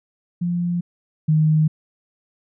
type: tone pair in turn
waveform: sine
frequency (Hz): 174.4 / 155.37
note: F3 / D#3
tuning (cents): -2 / -2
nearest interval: major second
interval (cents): 200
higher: first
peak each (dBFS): -19 / -13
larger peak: second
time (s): 0.41-0.81 / 1.28-1.68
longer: neither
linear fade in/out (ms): 10
effects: none